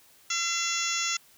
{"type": "harmonic tone", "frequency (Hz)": 680, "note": "F5", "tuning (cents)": -46, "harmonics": [2, 3, 4, 5, 6, 7, 8, 9, 10], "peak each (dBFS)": [-35, -35, -34, -35, -39, -43, -35, -34, -33], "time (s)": [0.3, 1.17], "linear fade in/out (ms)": 5, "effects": ["white hiss -58 dBFS RMS until 1.37 s"]}